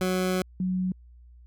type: tone pair in turn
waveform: 20% pulse / sine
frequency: 184.5 / 184.5 Hz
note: F#3 / F#3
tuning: -5 / -5 cents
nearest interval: unison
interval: 0 cents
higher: neither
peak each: -19 / -24 dBFS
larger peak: first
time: 0.01-0.42 / 0.6-0.92 s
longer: first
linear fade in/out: 2 ms
effects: added 60 Hz sine -48 dBFS peak until 1.46 s